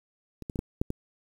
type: clicks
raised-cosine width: 3 ms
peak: -27 / -22 / -21 / -14 / -12 / -18 dBFS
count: 6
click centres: 0.423 / 0.498 / 0.558 / 0.591 / 0.815 / 0.904 s
effects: 8-bit